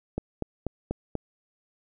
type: click train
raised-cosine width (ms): 2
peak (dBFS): -15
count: 5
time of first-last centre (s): 0.18-1.153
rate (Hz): 4.11
effects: none